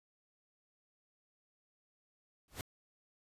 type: noise with exponential growth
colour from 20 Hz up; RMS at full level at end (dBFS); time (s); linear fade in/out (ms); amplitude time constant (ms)
pink; -37; 2.48-2.61; 1; 28
effects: resampled to 32000 Hz